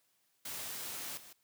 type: noise with level steps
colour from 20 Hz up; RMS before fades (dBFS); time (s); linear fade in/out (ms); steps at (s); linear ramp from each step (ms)
white; -42 / -54; 0.45-1.33; 5; 1.17; 5
effects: white hiss -75 dBFS RMS until 1.43 s + high-pass 80 Hz 12 dB/octave